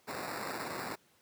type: noise with sample-and-hold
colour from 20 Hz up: violet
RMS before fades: -39 dBFS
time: 0.07-0.96 s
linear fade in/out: 20 ms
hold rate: 3150 Hz
effects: pink hiss -67 dBFS RMS until 1.21 s + high-pass 150 Hz 12 dB/octave